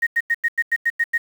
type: tone bursts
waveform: sine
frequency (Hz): 1864.7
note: A#6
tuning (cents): 0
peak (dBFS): -15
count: 9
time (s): 0.02-1.18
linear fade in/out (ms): 10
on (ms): 48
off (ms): 91
effects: 7-bit